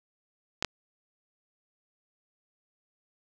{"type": "clicks", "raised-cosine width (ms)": 0.2, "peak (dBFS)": [-11, -9], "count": 2, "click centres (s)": [0.625, 0.647], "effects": []}